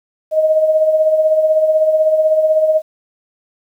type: tone with tremolo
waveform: sine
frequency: 626 Hz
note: D#5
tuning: 10 cents sharp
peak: -7 dBFS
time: 0.31-2.82 s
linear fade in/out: 50 ms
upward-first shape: triangle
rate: 16 Hz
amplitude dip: 60%
effects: 8-bit